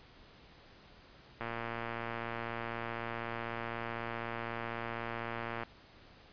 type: click train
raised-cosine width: 0.5 ms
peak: -23 dBFS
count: 491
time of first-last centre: 1.41-5.634 s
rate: 116 Hz
effects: pink hiss -58 dBFS RMS until 6.32 s + resampled to 11025 Hz